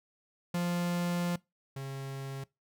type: tone pair in turn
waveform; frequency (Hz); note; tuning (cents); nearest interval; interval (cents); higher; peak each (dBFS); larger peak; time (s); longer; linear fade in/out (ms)
45% pulse; 174.61 / 135.9; F3 / C#3; 0 / -34; major third; 434; first; -29 / -37; first; 0.54-1.36 / 1.76-2.44; first; 5
effects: noise-tail reverb RT60 0.2 s tail -22 dB re dry

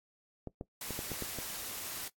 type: clicks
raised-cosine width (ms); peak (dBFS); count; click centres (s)
2; -26; 7; 0.473 / 0.611 / 0.907 / 0.991 / 1.117 / 1.223 / 1.387
type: noise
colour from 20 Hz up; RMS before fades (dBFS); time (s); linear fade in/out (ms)
white; -41; 0.81-2.08; 2
effects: noise-tail reverb RT60 0.1 s tail -18 dB re dry + AAC 64 kbps

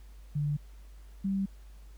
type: tone pair in turn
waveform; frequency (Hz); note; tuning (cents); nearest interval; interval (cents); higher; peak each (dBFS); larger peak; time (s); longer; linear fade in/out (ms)
sine; 146.83 / 194.75; D3 / G3; 0 / -11; perfect fourth; 489; second; -27; neither; 0.35-0.57 / 1.24-1.46; neither; 10
effects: added 50 Hz sine -47 dBFS peak until 1.97 s + pink hiss -64 dBFS RMS until 1.97 s

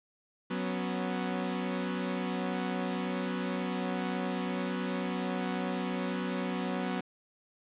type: chord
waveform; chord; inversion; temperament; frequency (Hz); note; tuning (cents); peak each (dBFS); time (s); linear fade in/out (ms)
sawtooth; F# suspended fourth; none; equal with one note detuned; 185 / 246.9 / 276.1; F#3 / B3 / C#4; 0 / 0 / -7; -30 / -31 / -36; 0.5-7.01; 10
effects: resampled to 8000 Hz + 9-bit

